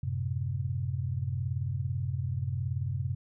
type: chord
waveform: sine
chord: F# diminished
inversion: none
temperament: equal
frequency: 92.5 / 110 / 130.81 Hz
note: F#2 / A2 / C3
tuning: 0 / 0 / 0 cents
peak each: -33 / -37 / -32 dBFS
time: 0.03-3.15 s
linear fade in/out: 5 ms
effects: none